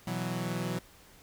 sawtooth chord, B suspended fourth, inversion none, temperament equal, 123.47 / 164.81 / 185 Hz, B2 / E3 / F#3, 0 / 0 / 0 cents, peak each -33 / -32 / -31 dBFS, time 0.07-0.79 s, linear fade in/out 5 ms, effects pink hiss -57 dBFS RMS until 1.22 s

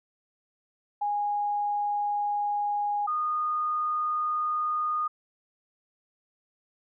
sine tone pair in turn, 824 / 1228.2 Hz, G#5 / D#6, -14 / -23 cents, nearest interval perfect fifth, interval 691 cents, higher second, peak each -25 dBFS, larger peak neither, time 1.01-3.07 / 3.07-5.08 s, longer first, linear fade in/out 10 ms, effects none

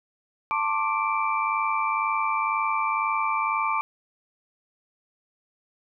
sine tone cluster, 891 / 1071 / 1173 / 2341 Hz, A5 / C6 / D6 / D7, +22 / +40 / -2 / -6 cents, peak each -28 / -29 / -26 / -30 dBFS, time 0.51-3.81 s, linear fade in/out 0 ms, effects none

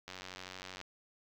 click train, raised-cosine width 0.2 ms, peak -27 dBFS, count 69, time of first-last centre 0.08-0.814 s, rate 92.7 Hz, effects low-pass 7000 Hz 12 dB/octave + 9-bit

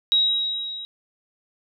sine tone with level ramp, 3826 Hz, A#7, 44 cents sharp, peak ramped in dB -14 to -32 dBFS, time 0.12-0.85 s, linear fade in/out 0 ms, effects none

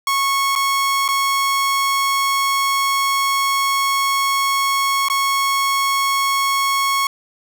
sawtooth tone with dropouts, 1100 Hz, C#6, 14 cents flat, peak -12 dBFS, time 0.07-7.07 s, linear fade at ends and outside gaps 2 ms, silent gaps 0.553-0.559 / 1.08-1.087 / 5.085-5.099 s, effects none

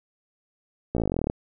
slowing click train, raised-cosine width 2 ms, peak -12 dBFS, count 17, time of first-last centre 0.95-1.299 s, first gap 16 ms, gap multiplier 1.04, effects none

